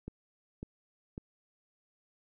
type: click train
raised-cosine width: 3 ms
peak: -27 dBFS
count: 3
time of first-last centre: 0.08-1.179 s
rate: 1.82 Hz
effects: none